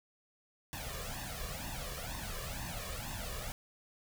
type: noise with flanger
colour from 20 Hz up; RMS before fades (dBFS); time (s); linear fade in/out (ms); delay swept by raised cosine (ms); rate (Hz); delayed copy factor
pink; -41; 0.73-3.52; 0; 1.1 to 1.76; 2.1; +0.8
effects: none